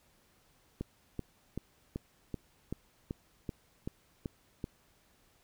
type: click train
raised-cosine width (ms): 3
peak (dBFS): -23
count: 11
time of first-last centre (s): 0.81-4.641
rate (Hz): 2.61
effects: pink hiss -68 dBFS RMS until 5.43 s